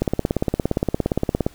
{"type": "click train", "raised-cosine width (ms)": 2, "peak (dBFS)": -5, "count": 26, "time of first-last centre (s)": [0.02, 1.465], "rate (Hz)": 17.3, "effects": ["pink hiss -50 dBFS RMS until 1.54 s"]}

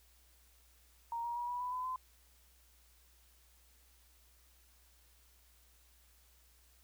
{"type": "tone with pitch steps", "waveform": "sine", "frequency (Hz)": [932.3, 947, 961.8, 977, 992.3, 1007.9, 1023.8], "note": ["A#5", "A#5", "B5", "B5", "B5", "B5", "C6"], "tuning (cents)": [0, 27, -46, -19, 8, 35, -38], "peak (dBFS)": -36, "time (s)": [1.12, 1.96], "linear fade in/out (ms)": 2, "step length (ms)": 120, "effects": ["added 60 Hz sine -66 dBFS peak until 6.83 s", "white hiss -68 dBFS RMS until 6.83 s"]}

